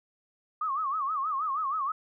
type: tone with vibrato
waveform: sine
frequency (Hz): 1174.7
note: D6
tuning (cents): 0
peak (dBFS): -27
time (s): 0.61-1.92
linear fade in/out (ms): 5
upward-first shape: sine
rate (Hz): 6.3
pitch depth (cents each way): 170
effects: none